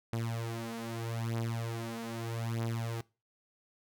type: beating tone pair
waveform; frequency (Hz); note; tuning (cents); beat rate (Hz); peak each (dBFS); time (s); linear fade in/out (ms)
sawtooth; 114.6 / 115.4; A#2 / A#2; -29 / -17; 0.8; -34 / -33; 0.13-3.01; 0
effects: noise-tail reverb RT60 0.3 s tail -22 dB re dry